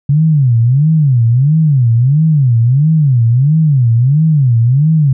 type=tone with vibrato; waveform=sine; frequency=135.6 Hz; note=C#3; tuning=38 cents flat; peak=-6 dBFS; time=0.09-5.13 s; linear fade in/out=5 ms; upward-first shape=sine; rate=1.5 Hz; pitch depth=290 cents each way; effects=none